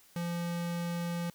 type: tone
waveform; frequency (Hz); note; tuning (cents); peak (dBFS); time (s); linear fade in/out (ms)
square; 171.9; F3; -27; -33; 0.16-1.3; 2
effects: white hiss -61 dBFS RMS until 1.34 s